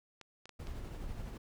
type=clicks; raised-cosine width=0.2 ms; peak=-33 dBFS; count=4; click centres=0.213 / 0.456 / 0.493 / 0.671 s
type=noise with tremolo; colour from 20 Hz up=brown; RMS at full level=-41 dBFS; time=0.59-1.38 s; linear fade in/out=10 ms; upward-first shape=sine; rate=12 Hz; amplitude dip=30%
effects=none